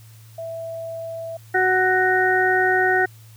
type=tone; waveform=sine; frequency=659.3 Hz; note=E5; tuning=in tune; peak=-28 dBFS; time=0.38-1.37 s; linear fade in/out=5 ms
type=harmonic tone; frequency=371.6 Hz; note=F#4; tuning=7 cents sharp; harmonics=1 / 2 / 4 / 5; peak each=-21 / -21 / -21 / -21 dBFS; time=1.54-3.06 s; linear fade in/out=10 ms
effects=added 111 Hz sine -43 dBFS peak until 3.36 s + white hiss -53 dBFS RMS until 3.36 s

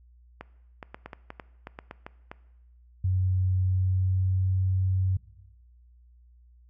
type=clicks; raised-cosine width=0.5 ms; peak=-23 dBFS; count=12; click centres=0.41 / 0.828 / 0.945 / 1.06 / 1.132 / 1.304 / 1.398 / 1.671 / 1.789 / 1.911 / 2.065 / 2.315 s
type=tone with pitch glide; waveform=sine; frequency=92.9 to 93.93 Hz; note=F#2 to F#2; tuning=+7 to +27 cents; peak=-22 dBFS; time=3.04-5.17 s; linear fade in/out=5 ms; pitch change=+20 cents; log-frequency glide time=3.57-4.52 s
effects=noise-tail reverb RT60 1.0 s tail -19 dB re dry + added 60 Hz sine -53 dBFS peak until 6.69 s

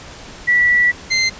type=tone pair in turn; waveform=sine / 25% pulse; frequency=1952 / 2078 Hz; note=B6 / C7; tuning=-21 / -12 cents; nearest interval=minor second; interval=109 cents; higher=second; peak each=-10 dBFS; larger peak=neither; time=0.47-0.92 / 1.1-1.3 s; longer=first; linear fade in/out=20 ms; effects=pink hiss -36 dBFS RMS until 1.39 s + resampled to 16000 Hz

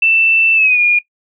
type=tone with pitch glide; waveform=sine; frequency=2664 to 2429 Hz; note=E7 to D#7; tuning=+18 to -42 cents; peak=-8 dBFS; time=0.02-0.99 s; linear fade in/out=5 ms; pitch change=-160 cents; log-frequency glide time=0.54-0.8 s; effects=noise-tail reverb RT60 0.1 s tail -18 dB re dry

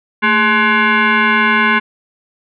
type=tone with frequency modulation; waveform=sine; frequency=222.9 Hz; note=A3; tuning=23 cents sharp; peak=-9 dBFS; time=0.22-1.8 s; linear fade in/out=20 ms; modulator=636 Hz; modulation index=3.4; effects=none

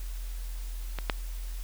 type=clicks; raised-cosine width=0.3 ms; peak=-18 / -9 dBFS; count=2; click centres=0.987 / 1.098 s; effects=added 42 Hz sine -33 dBFS peak until 1.63 s + white hiss -50 dBFS RMS until 1.63 s

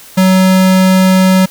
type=tone; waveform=square; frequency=187.4 Hz; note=F#3; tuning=22 cents sharp; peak=-6 dBFS; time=0.17-1.46 s; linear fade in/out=10 ms; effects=white hiss -36 dBFS RMS until 1.5 s

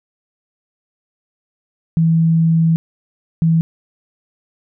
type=tone bursts at uneven times; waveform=sine; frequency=163.6 Hz; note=E3; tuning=13 cents flat; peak=-10 dBFS; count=2; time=1.97-2.76 / 3.42-3.61 s; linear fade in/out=0 ms; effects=none

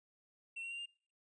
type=tone with pitch steps; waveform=triangle; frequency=2708 / 2739 / 2771 / 2803 Hz; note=E7 / F7 / F7 / F7; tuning=+46 / -34 / -14 / +6 cents; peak=-40 dBFS; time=0.56-0.86 s; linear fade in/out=10 ms; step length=75 ms; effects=noise-tail reverb RT60 0.5 s tail -26 dB re dry + resampled to 22050 Hz

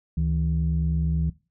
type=tone pair together; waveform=sine; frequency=71.7 / 160.96 Hz; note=D2 / E3; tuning=-41 / -41 cents; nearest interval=octave + major second; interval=1400 cents; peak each=-23 dBFS; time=0.17-1.3 s; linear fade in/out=5 ms; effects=noise-tail reverb RT60 0.3 s tail -19 dB re dry + tanh soft clip ceiling -15 dBFS

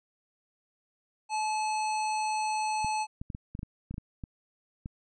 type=harmonic tone; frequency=862 Hz; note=A5; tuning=36 cents flat; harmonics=1 / 3 / 5 / 7 / 9 / 10; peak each=-28 / -38 / -42 / -45 / -47 / -48 dBFS; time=1.29-3.07 s; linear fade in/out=50 ms
type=clicks; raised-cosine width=5 ms; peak=-25 dBFS; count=12; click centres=2.846 / 3.215 / 3.302 / 3.349 / 3.551 / 3.592 / 3.631 / 3.91 / 3.942 / 3.981 / 4.238 / 4.859 s
effects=none

